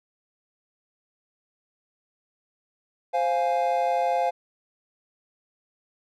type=chord; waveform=triangle; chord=F minor; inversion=second; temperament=equal; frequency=523.3 / 698.5 / 830.6 Hz; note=C5 / F5 / Ab5; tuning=0 / 0 / 0 cents; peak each=-25 / -22 / -25 dBFS; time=3.13-4.31 s; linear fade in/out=20 ms; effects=none